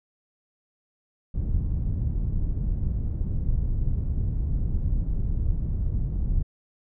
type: low-pass noise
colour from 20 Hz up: pink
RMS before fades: -25 dBFS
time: 1.34-6.43 s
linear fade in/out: 10 ms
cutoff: 110 Hz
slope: 12 dB/octave
effects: none